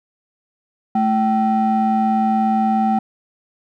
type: ring-modulated tone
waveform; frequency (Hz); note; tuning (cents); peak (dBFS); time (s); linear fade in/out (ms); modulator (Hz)
triangle; 277.2; C#4; 0; -9; 0.95-2.99; 5; 496
effects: none